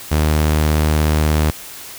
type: tone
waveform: sawtooth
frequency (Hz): 76.7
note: D#2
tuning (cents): -24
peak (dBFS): -9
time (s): 0.11-1.51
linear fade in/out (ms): 10
effects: white hiss -34 dBFS RMS until 1.98 s